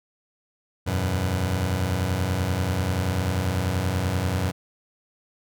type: chord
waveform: sawtooth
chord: E suspended second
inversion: none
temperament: just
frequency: 82.41 / 92.71 / 123.61 Hz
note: E2 / F#2 / B2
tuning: 0 / +4 / +2 cents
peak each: -26 / -20 / -25 dBFS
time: 0.86-4.52 s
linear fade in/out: 20 ms
effects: none